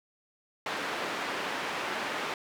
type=band-pass noise; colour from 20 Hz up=white; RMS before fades=-34 dBFS; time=0.66-2.34 s; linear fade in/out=2 ms; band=250 to 2000 Hz; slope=12 dB/octave; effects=none